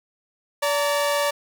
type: tone pair together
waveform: sawtooth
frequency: 576 / 916.2 Hz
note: D5 / A#5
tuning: -34 / -30 cents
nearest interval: minor sixth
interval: 804 cents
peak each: -17 / -23 dBFS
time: 0.62-1.31 s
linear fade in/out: 10 ms
effects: none